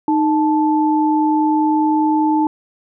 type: tone pair together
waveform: sine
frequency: 308.5 / 875 Hz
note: D#4 / A5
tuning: -15 / -10 cents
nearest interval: octave + tritone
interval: 1805 cents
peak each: -14 / -17 dBFS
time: 0.08-2.47 s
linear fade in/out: 2 ms
effects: none